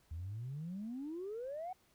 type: exponential sweep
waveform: sine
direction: up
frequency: 76.8 to 762 Hz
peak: -39 dBFS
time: 0.11-1.73 s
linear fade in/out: 5 ms
effects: tanh soft clip ceiling -36 dBFS + pink hiss -71 dBFS RMS until 1.94 s